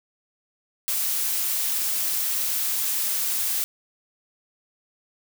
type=noise; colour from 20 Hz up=blue; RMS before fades=-25 dBFS; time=0.88-3.64 s; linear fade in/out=0 ms; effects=none